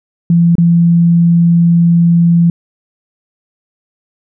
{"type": "tone with dropouts", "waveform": "sine", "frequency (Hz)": 170, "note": "F3", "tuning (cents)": -46, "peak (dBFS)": -5, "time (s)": [0.3, 2.5], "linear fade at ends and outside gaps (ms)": 2, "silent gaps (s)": [0.554, 0.582], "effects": []}